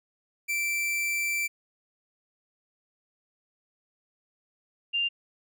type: tone pair in turn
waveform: 45% pulse / sine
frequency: 2340 / 2793 Hz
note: D7 / F7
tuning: -7 / -1 cents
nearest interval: minor third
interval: 306 cents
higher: second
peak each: -26 / -24 dBFS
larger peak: second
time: 0.48-1.48 / 4.93-5.09 s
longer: first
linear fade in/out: 20 ms
effects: none